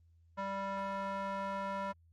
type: tone with band-pass filter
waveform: square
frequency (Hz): 196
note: G3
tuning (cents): 0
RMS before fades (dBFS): -38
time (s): 0.37-1.93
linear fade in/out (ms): 20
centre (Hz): 990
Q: 1.9
effects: added 83 Hz sine -62 dBFS peak until 2.12 s + Opus 24 kbps